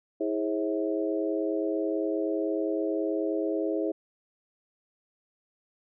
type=harmonic tone with a mistuned harmonic; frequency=107.7 Hz; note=A2; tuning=37 cents flat; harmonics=3 / 4 / 5 / 6; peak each=-29 / -31 / -33 / -35 dBFS; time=0.2-3.92 s; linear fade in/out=10 ms; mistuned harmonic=4; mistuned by=-75 cents; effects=none